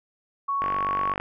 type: tone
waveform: sine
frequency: 1112 Hz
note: C#6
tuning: 5 cents sharp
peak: -23 dBFS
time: 0.48-1.14 s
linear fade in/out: 10 ms
type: click train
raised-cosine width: 0.5 ms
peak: -15 dBFS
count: 29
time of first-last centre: 0.62-1.2 s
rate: 48.3 Hz
effects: none